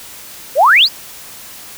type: exponential sweep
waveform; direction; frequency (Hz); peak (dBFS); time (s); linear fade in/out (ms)
sine; up; 483.2 to 5220; -5; 0.55-0.89; 50
effects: white hiss -34 dBFS RMS until 1.77 s